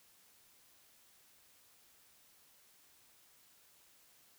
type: silence
effects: white hiss -66 dBFS RMS until 4.38 s